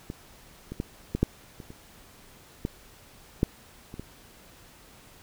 clicks, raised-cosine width 3 ms, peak -21 / -22 / -16 / -14 / -8 / -28 / -29 / -15 / -8 / -27 / -23 dBFS, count 11, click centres 0.101 / 0.72 / 0.801 / 1.15 / 1.23 / 1.602 / 1.704 / 2.651 / 3.431 / 3.941 / 3.996 s, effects pink hiss -53 dBFS RMS until 5.22 s

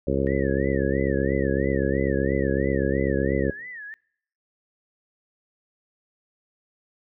harmonic tone, 68 Hz, C#2, 33 cents flat, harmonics 1 / 2 / 3 / 4 / 5 / 6 / 7 / 8, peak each -29 / -29 / -29 / -29 / -29 / -29 / -29 / -29 dBFS, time 0.07-3.51 s, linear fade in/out 5 ms
sine tone with vibrato, 1829 Hz, A#6, 33 cents flat, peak -35 dBFS, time 0.27-3.94 s, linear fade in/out 0 ms, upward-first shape sine, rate 3 Hz, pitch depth 170 cents each way
effects noise-tail reverb RT60 0.7 s tail -26 dB re dry

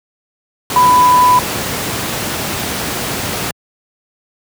sine tone in noise, 995 Hz, B5, 13 cents sharp, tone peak -6 dBFS, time 0.76-1.39 s, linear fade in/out 2 ms, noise pink, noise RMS -19 dBFS, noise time 0.7-3.51 s, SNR +10 dB, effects high-pass 100 Hz 12 dB/octave

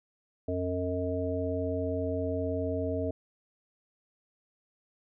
harmonic tone, 90.5 Hz, F#2, 38 cents flat, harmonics 1 / 3 / 5 / 7, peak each -34 / -34 / -34 / -34 dBFS, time 0.48-3.11 s, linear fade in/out 5 ms, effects none

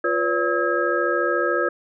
sine tone cluster, 349.5 / 496.2 / 570 / 1285 / 1629 Hz, F4 / B4 / C#5 / E6 / G#6, +1 / +8 / +48 / -45 / -34 cents, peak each -25 dBFS, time 0.04-1.69 s, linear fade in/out 5 ms, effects none

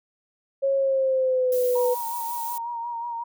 sine tone with pitch glide, 546 to 494.9 Hz, C#5 to B4, -26 to +4 cents, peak -19 dBFS, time 0.62-1.95 s, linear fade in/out 20 ms, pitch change -170 cents, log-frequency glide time 0.76-1.7 s
violet noise, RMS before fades -35 dBFS, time 1.52-2.58 s, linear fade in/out 2 ms
sine tone with vibrato, 940 Hz, A#5, 14 cents sharp, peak -28 dBFS, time 1.75-3.24 s, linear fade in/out 10 ms, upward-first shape sine, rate 5.5 Hz, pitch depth 34 cents each way
effects none

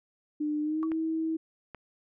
sine tone with pitch glide, 300 to 321.5 Hz, D4 to E4, +37 to -43 cents, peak -27 dBFS, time 0.4-1.37 s, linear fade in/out 10 ms, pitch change +120 cents, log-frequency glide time 0.62-0.86 s
sine tone with exponential decay, 1131 Hz, C#6, 34 cents sharp, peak -32 dBFS, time 0.83-0.9 s, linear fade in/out 0 ms, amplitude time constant 15 ms
clicks, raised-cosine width 0.5 ms, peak -27 dBFS, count 2, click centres 0.918 / 1.747 s
effects none

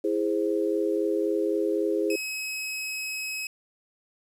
sine chord, E augmented, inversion none, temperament equal with one note detuned, 329.6 / 413.4 / 523.3 Hz, E4 / G#4 / B#4, 0 / -8 / 0 cents, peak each -27 / -26 / -30 dBFS, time 0.04-2.16 s, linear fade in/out 5 ms
sawtooth tone, 2556 Hz, D#7, 46 cents sharp, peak -27 dBFS, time 2.1-3.47 s, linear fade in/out 2 ms
effects resampled to 32000 Hz + 9-bit

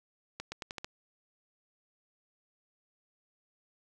accelerating click train, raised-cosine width 0.2 ms, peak -21 dBFS, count 6, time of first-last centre 0.4-0.845 s, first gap 120 ms, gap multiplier 0.85, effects none

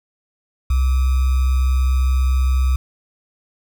sine tone with sample-and-hold, 64.8 Hz, C2, 16 cents flat, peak -13 dBFS, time 0.7-2.76 s, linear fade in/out 5 ms, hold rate 1225 Hz, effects none

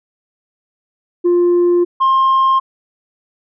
sine tone pair in turn, 350.6 / 1062.2 Hz, F4 / C6, +7 / +26 cents, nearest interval octave + perfect fifth, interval 1919 cents, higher second, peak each -7 dBFS, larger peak neither, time 1.24-1.85 / 2-2.6 s, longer first, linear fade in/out 20 ms, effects tanh soft clip ceiling -8 dBFS

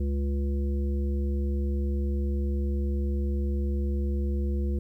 harmonic tone, 70 Hz, C#2, 18 cents sharp, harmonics 1 / 3 / 5 / 7, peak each -25 / -34 / -37 / -43 dBFS, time 0-4.79 s, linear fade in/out 5 ms, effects 11-bit

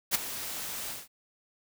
white noise with ADSR envelope, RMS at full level -23 dBFS, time 0.11-1.08 s, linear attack 39 ms, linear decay 11 ms, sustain -14 dB, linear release 180 ms, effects none

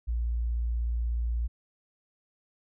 sine tone, 58.27 Hz, A#1, in tune, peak -26 dBFS, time 0.07-1.48 s, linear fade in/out 20 ms, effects none

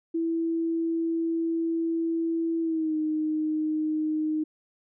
sine tone with pitch glide, 330 to 309.7 Hz, E4 to D#4, +2 to -8 cents, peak -24 dBFS, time 0.14-4.44 s, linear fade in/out 10 ms, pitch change -110 cents, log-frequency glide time 2.61-2.96 s, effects none

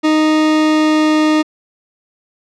40% pulse tone with pitch glide, 310 to 308.2 Hz, D#4 to D#4, -6 to -16 cents, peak -9 dBFS, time 0.03-1.43 s, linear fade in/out 20 ms, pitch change -10 cents, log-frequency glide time 0.37-1.18 s, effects low-pass 5000 Hz 12 dB/octave

